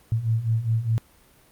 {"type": "beating tone pair", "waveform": "sine", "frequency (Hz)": [110, 114.9], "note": ["A2", "A#2"], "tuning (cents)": [0, -25], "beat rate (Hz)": 4.9, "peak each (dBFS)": [-26, -22], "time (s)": [0.12, 0.98], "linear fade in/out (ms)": 0, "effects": ["pink hiss -56 dBFS RMS until 1.51 s", "Opus 32 kbps"]}